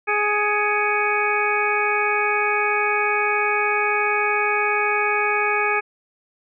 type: harmonic tone with a mistuned harmonic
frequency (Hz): 417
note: G#4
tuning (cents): +7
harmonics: 1 / 2 / 3 / 4 / 5 / 6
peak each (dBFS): -25 / -25 / -25 / -25 / -25 / -25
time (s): 0.07-5.81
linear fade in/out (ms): 20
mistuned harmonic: 5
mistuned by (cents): +120
effects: none